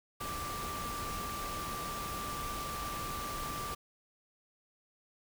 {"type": "tone in noise", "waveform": "sine", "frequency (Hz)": 1174.7, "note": "D6", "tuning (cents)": 0, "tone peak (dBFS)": -39, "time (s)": [0.2, 3.75], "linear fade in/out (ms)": 10, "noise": "pink", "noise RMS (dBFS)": -41, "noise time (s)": [0.2, 3.75], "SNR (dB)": -1, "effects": []}